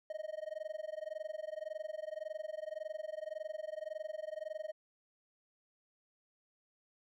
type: tone with amplitude modulation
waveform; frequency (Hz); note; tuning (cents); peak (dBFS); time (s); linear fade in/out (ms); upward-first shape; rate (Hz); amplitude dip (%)
triangle; 622.3; D#5; 0; -34; 0.1-4.72; 2; sine; 21.8; 100
effects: none